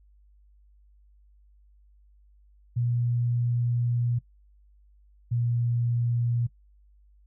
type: tone pair in turn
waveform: sine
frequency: 120.2 / 119.16 Hz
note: B2 / A#2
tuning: -46 / +38 cents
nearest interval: unison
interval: 16 cents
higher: first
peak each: -23 dBFS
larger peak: neither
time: 2.76-4.19 / 5.31-6.47 s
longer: first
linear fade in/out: 10 ms
effects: noise-tail reverb RT60 0.1 s tail -18 dB re dry + added 50 Hz sine -55 dBFS peak until 7.26 s